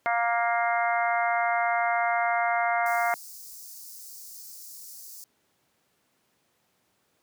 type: harmonic tone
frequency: 234.2 Hz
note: A#3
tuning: 8 cents sharp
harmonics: 3 / 4 / 5 / 6 / 7 / 8 / 9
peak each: -25 / -32 / -33 / -31 / -36 / -38 / -31 dBFS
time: 0.06-3.14 s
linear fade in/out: 0 ms
type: high-pass noise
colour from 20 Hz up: white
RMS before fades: -44 dBFS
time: 2.86-5.24 s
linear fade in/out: 0 ms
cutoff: 4700 Hz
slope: 48 dB/octave
effects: pink hiss -70 dBFS RMS until 7.22 s + high-pass 150 Hz 12 dB/octave